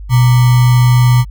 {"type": "tone with sample-and-hold", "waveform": "sine", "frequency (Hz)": 123.47, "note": "B2", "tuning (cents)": 0, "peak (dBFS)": -5, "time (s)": [0.09, 1.25], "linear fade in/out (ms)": 50, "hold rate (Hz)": 1050, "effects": ["added 50 Hz sine -25 dBFS peak until 1.3 s"]}